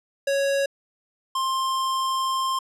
square tone pair in turn, 554.4 / 1055.4 Hz, C#5 / C6, 0 / +15 cents, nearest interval major seventh, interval 1115 cents, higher second, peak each -21 / -23 dBFS, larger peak first, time 0.27-0.66 / 1.35-2.59 s, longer second, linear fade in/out 5 ms, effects low-pass 10000 Hz 12 dB/octave

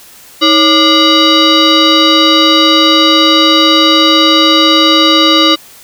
sine tone with frequency modulation, 2067 Hz, C7, 22 cents flat, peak -4 dBFS, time 0.41-5.56 s, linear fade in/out 20 ms, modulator 874 Hz, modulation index 2.8, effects white hiss -37 dBFS RMS until 5.83 s

